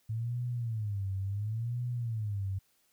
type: tone with vibrato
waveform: sine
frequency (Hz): 108.6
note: A2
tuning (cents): -22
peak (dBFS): -31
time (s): 0.09-2.59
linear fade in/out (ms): 10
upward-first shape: sine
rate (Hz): 0.71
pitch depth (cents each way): 210
effects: white hiss -71 dBFS RMS until 2.92 s